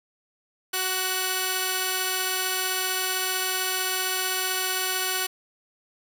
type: tone pair together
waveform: 5% pulse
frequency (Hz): 373.9 / 1480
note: F#4 / F#6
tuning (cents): +18 / 0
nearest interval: 2 octaves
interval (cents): 2382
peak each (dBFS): -16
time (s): 0.73-5.27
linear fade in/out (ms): 10
effects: none